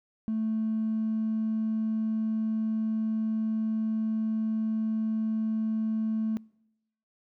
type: tone with hard clipping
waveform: sine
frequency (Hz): 220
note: A3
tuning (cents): 0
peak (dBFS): -27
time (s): 0.28-6.37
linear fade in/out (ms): 0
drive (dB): 1
effects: noise-tail reverb RT60 0.9 s tail -26 dB re dry

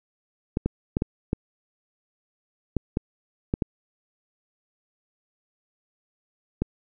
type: clicks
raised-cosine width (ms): 3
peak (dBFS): -10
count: 10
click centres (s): 0.571 / 0.66 / 0.969 / 1.021 / 1.331 / 2.767 / 2.971 / 3.539 / 3.622 / 6.62
effects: none

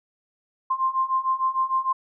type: beating tone pair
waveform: sine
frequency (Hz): 1046.5 / 1053.1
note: C6 / C6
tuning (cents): 0 / +11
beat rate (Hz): 6.6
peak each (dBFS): -25 / -23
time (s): 0.7-1.93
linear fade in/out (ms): 10
effects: none

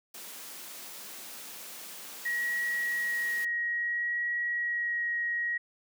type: high-pass noise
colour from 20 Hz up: white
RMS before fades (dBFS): -44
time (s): 0.14-3.45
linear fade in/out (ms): 5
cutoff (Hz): 160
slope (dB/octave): 96
type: tone with vibrato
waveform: sine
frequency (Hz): 1901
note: A#6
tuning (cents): +33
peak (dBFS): -28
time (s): 2.25-5.58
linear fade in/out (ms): 10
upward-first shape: sine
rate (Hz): 0.59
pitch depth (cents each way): 9
effects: none

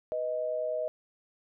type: tone pair together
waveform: sine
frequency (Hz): 495.2 / 625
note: B4 / D#5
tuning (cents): +5 / +8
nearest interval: major third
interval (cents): 403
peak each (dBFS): -35 / -30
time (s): 0.12-0.88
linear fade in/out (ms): 0
effects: none

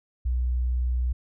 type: tone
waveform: sine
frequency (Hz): 61.74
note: B1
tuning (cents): 0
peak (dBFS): -22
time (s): 0.25-1.13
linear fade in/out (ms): 10
effects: none

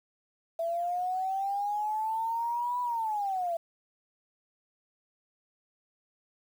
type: linear two-way sweep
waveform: sine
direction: up then down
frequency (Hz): 661 to 987.8 to 661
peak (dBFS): -28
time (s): 0.59-3.57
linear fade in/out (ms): 5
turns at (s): 2.81
effects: 9-bit

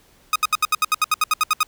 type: tone bursts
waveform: sawtooth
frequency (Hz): 1249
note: D#6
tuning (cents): +6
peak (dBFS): -11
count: 14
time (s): 0.33-1.631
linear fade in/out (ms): 2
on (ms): 27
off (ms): 71
effects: pink hiss -55 dBFS RMS until 1.67 s

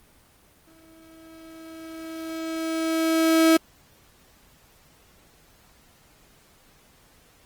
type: tone with exponential growth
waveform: 35% pulse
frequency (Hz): 323.7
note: E4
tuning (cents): -31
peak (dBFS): -12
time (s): 0.67-3.57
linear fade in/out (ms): 5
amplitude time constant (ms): 630
effects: pink hiss -57 dBFS RMS until 7.45 s + Opus 24 kbps

